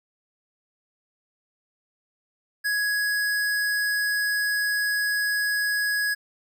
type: tone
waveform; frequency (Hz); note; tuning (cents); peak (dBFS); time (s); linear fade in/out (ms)
square; 1669; G#6; +8; -23; 2.64-6.15; 20
effects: none